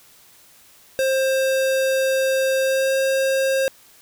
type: tone with pitch glide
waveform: square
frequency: 530 to 534.9 Hz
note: C5 to C5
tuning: +22 to +38 cents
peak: -18 dBFS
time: 0.99-3.68 s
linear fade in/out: 0 ms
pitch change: +16 cents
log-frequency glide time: 2.62-2.94 s
effects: white hiss -51 dBFS RMS until 4.01 s